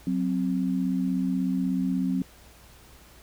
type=tone pair together; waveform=sine; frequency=185.18 / 261.6 Hz; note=F#3 / C4; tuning=+2 / 0 cents; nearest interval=tritone; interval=598 cents; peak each=-26 dBFS; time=0.07-2.22 s; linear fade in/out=2 ms; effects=added 60 Hz sine -54 dBFS peak until 3.22 s + pink hiss -53 dBFS RMS until 3.22 s